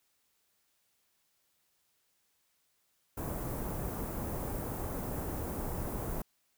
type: band-stop noise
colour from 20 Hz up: pink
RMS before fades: -37 dBFS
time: 3.17-6.22 s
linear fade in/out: 5 ms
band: 890 to 15000 Hz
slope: 12 dB/octave
effects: white hiss -75 dBFS RMS until 6.57 s